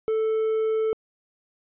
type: tone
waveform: triangle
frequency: 440 Hz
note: A4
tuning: in tune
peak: -19 dBFS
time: 0.08-0.93 s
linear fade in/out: 0 ms
effects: resampled to 8000 Hz